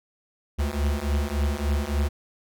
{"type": "beating tone pair", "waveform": "square", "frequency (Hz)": [70.1, 73.6], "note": ["C#2", "D2"], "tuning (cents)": [20, 4], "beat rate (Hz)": 3.5, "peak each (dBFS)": [-27, -26], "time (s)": [0.58, 2.09], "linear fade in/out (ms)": 20, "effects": []}